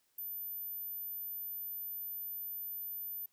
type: tone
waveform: sine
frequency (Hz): 13910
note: A9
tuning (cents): -21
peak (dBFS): -39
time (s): 0.18-3.26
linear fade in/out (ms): 5
effects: white hiss -75 dBFS RMS until 3.32 s